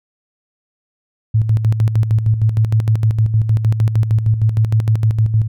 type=tone with tremolo; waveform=sine; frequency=110 Hz; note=A2; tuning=in tune; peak=-9 dBFS; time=1.34-5.48 s; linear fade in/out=10 ms; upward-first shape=square; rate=6.5 Hz; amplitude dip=60%; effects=none